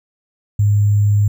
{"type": "tone with sample-and-hold", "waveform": "sine", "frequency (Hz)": 103.1, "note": "G#2", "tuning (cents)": -12, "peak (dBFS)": -10, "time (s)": [0.59, 1.28], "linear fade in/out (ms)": 5, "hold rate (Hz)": 7350, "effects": []}